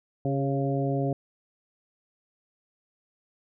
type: harmonic tone with a mistuned harmonic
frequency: 138.1 Hz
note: C#3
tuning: 6 cents flat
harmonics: 1 / 2 / 3 / 4 / 5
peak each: -27 / -30 / -32 / -33 / -34 dBFS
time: 0.25-1.13 s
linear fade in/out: 2 ms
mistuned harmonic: 3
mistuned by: -33 cents
effects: none